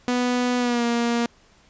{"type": "tone with pitch glide", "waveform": "sawtooth", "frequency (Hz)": [246.9, 235.9], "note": ["B3", "A#3"], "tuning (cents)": [0, 21], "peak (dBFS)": -16, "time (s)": [0.08, 1.26], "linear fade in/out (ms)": 0, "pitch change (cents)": -79, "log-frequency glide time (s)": [0.58, 0.84], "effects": ["pink hiss -56 dBFS RMS until 1.69 s", "resampled to 16000 Hz"]}